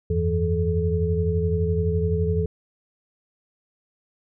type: tone cluster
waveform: sine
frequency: 84.4 / 96.2 / 164.9 / 432.7 Hz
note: E2 / G2 / E3 / A4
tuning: +41 / -32 / +1 / -29 cents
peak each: -23 / -28 / -26 / -25 dBFS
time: 0.1-2.46 s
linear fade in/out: 5 ms
effects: none